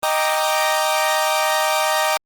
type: chord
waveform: sawtooth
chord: Eb major seventh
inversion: none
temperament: equal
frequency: 622.3 / 784 / 932.3 / 1174.7 Hz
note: Eb5 / G5 / Bb5 / D6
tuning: 0 / 0 / 0 / 0 cents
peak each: -17 / -19 / -19 / -21 dBFS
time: 0.03-2.17 s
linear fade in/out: 0 ms
effects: Opus 24 kbps